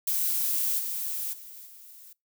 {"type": "noise with level steps", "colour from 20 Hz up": "violet", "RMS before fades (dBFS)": [-27, -32, -45, -49], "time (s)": [0.07, 2.13], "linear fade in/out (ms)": 5, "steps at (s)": [0.78, 1.32, 1.65], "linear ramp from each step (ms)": 20, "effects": ["noise-tail reverb RT60 0.2 s tail -24 dB re dry"]}